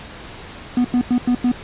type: tone bursts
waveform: triangle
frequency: 245.8 Hz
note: B3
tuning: 8 cents flat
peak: -11 dBFS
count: 5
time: 0.77-1.517 s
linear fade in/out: 2 ms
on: 75 ms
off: 93 ms
effects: pink hiss -36 dBFS RMS until 1.63 s + resampled to 8000 Hz